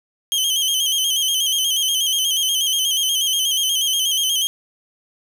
sawtooth tone with vibrato, 3136 Hz, G7, in tune, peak -14 dBFS, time 0.32-4.47 s, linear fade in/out 0 ms, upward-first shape square, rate 8.3 Hz, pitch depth 52 cents each way, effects none

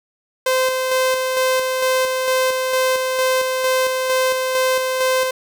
sawtooth tone with tremolo, 517 Hz, C5, 21 cents flat, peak -11 dBFS, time 0.46-5.31 s, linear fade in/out 5 ms, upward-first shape square, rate 2.2 Hz, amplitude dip 35%, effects none

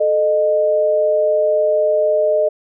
sine tone pair together, 436.6 / 612.7 Hz, A4 / D#5, -13 / -27 cents, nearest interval tritone, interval 586 cents, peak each -19 / -13 dBFS, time 0-2.49 s, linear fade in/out 10 ms, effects none

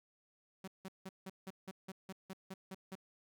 sawtooth tone bursts, 190 Hz, F#3, 46 cents sharp, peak -40 dBFS, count 12, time 0.64-2.954 s, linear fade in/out 5 ms, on 37 ms, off 170 ms, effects none

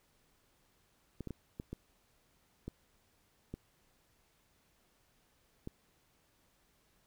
clicks, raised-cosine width 3 ms, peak -28 dBFS, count 8, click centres 1.207 / 1.273 / 1.307 / 1.599 / 1.73 / 2.68 / 3.54 / 5.674 s, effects pink hiss -72 dBFS RMS until 7.06 s

